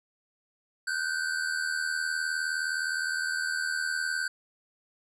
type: tone pair together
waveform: square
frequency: 1475.5 / 1555 Hz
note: F#6 / G6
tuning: -5 / -14 cents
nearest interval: minor second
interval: 91 cents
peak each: -33 / -31 dBFS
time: 0.87-4.28 s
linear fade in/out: 5 ms
effects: resampled to 24000 Hz